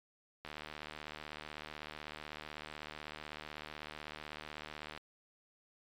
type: click train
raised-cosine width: 0.3 ms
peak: -28 dBFS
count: 345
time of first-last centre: 0.45-4.976 s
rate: 76 Hz
effects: MP3 96 kbps